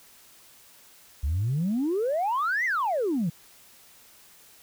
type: exponential two-way sweep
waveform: sine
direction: up then down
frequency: 65.8 to 2093 to 152.5 Hz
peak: -22 dBFS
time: 1.23-3.3 s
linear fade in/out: 10 ms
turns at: 2.65 s
effects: tanh soft clip ceiling -20 dBFS + white hiss -54 dBFS RMS until 4.62 s